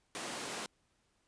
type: high-pass noise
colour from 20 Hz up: pink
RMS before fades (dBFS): -41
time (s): 0.15-0.66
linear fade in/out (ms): 0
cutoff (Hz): 280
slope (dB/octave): 12
effects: pink hiss -75 dBFS RMS until 1.27 s + resampled to 22050 Hz